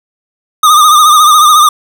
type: tone with vibrato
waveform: square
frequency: 1220 Hz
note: D#6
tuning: 34 cents flat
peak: -3 dBFS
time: 0.63-1.69 s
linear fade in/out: 5 ms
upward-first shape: sine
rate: 14 Hz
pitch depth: 62 cents each way
effects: none